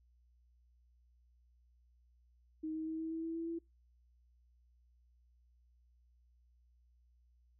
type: tone with pitch steps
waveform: sine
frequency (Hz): 314 / 316.7 / 319.5 / 322.3 / 325.1 / 327.9 / 330.8 / 333.6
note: D#4 / D#4 / D#4 / E4 / E4 / E4 / E4 / E4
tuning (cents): +16 / +31 / +46 / -39 / -24 / -9 / +6 / +21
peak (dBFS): -37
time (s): 2.63-3.59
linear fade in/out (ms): 10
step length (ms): 120
effects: noise-tail reverb RT60 0.2 s tail -25 dB re dry + added 60 Hz sine -66 dBFS peak until 7.59 s